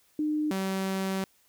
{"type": "tone pair in turn", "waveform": ["sine", "sawtooth"], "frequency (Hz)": [303.5, 191.58], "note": ["D#4", "G3"], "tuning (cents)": [-43, -39], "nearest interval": "minor sixth", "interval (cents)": 796, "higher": "first", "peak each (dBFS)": [-25, -24], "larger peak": "second", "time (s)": [[0.19, 0.51], [0.51, 1.24]], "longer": "second", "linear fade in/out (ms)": 2, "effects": ["white hiss -65 dBFS RMS until 1.48 s"]}